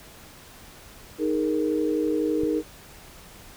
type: chord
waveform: sine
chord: D# suspended fourth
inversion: none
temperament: just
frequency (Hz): 311.1 / 414.8 / 466.7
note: D#4 / G#4 / A#4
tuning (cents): 0 / -2 / +2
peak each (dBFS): -24 / -28 / -27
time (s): 1.18-2.63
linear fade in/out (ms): 50
type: click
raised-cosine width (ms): 5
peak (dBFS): -23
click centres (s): 2.435
effects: pink hiss -47 dBFS RMS until 3.56 s